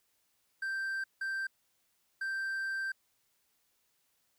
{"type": "tone bursts at uneven times", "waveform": "triangle", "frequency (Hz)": 1568, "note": "G6", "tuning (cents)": 0, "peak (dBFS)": -31, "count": 3, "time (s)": [[0.62, 1.04], [1.21, 1.47], [2.21, 2.92]], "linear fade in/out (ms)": 5, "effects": ["white hiss -75 dBFS RMS until 4.38 s"]}